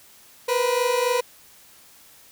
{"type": "tone pair together", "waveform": "30% pulse", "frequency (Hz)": [480, 503.7], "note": ["B4", "B4"], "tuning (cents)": [-49, 34], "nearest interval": "minor second", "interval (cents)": 83, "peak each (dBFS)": -20, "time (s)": [0.48, 1.21], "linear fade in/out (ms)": 10, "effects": ["white hiss -51 dBFS RMS until 2.31 s"]}